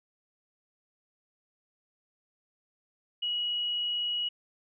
sine tone, 2911 Hz, F#7, 29 cents flat, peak -28 dBFS, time 3.22-4.29 s, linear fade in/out 10 ms, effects none

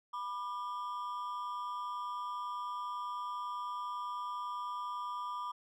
triangle ring-modulated tone, 1091 Hz, C#6, 28 cents flat, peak -32 dBFS, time 0.13-5.52 s, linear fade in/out 10 ms, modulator 105 Hz, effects none

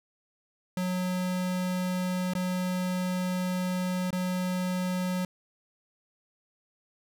square tone with dropouts, 182.6 Hz, F#3, 23 cents flat, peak -28 dBFS, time 0.77-5.25 s, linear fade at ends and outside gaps 2 ms, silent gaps 2.336-2.351 / 4.106-4.128 s, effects none

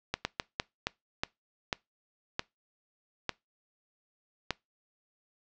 slowing click train, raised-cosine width 0.2 ms, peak -11 dBFS, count 10, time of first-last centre 0.14-4.507 s, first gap 110 ms, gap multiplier 1.35, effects noise-tail reverb RT60 0.2 s tail -23 dB re dry + low-pass 5000 Hz 12 dB/octave

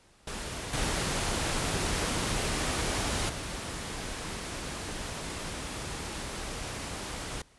pink noise with level steps, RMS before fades -37 / -30 / -37 dBFS, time 0.27-7.42 s, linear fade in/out 5 ms, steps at 0.73 / 3.29 s, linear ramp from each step 5 ms, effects pink hiss -61 dBFS RMS until 7.58 s + resampled to 24000 Hz

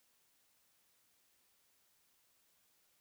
silence, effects white hiss -74 dBFS RMS until 3 s

